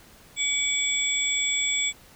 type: tone cluster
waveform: sine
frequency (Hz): 2271 / 3437 / 7710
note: C#7 / A7 / B8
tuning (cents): +41 / -41 / -43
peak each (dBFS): -27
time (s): 0.36-1.93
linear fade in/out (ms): 50
effects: pink hiss -52 dBFS RMS until 2.15 s